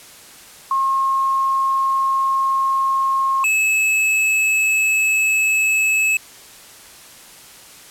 sine / square tone pair in turn, 1076 / 2594 Hz, C6 / E7, +48 / -28 cents, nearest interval octave + minor third, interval 1524 cents, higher second, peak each -15 dBFS, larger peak neither, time 0.71-3.44 / 3.44-6.17 s, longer neither, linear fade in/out 2 ms, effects white hiss -42 dBFS RMS until 7.9 s + low-pass 12000 Hz 12 dB/octave

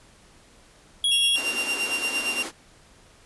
square tone, 3322 Hz, G#7, in tune, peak -20 dBFS, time 1.04-1.36 s, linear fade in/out 2 ms
40% pulse tone with tremolo, 2775 Hz, F7, 12 cents flat, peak -21 dBFS, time 1.11-2.43 s, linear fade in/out 10 ms, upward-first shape sine, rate 8.7 Hz, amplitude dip 65%
pink high-pass noise, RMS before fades -34 dBFS, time 1.34-2.52 s, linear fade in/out 50 ms, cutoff 230 Hz, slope 48 dB/octave
effects pink hiss -54 dBFS RMS until 3.25 s + resampled to 24000 Hz

